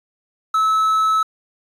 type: tone with quantisation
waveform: triangle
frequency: 1300 Hz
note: E6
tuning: 24 cents flat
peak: -12 dBFS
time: 0.54-1.23 s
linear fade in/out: 5 ms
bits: 7
effects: resampled to 32000 Hz